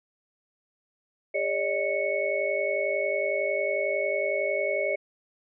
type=tone cluster; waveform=sine; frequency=406 / 565 / 616 / 2212 Hz; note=G#4 / C#5 / D#5 / C#7; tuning=-39 / +33 / -17 / -4 cents; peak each=-32 / -29 / -29 / -30 dBFS; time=1.34-4.96 s; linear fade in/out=10 ms; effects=none